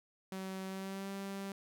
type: tone with pitch glide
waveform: sawtooth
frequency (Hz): 190 to 196.25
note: F#3 to G3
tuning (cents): +46 to +2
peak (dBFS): -36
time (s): 0.32-1.52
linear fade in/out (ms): 2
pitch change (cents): +56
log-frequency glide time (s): 0.66-1.1
effects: none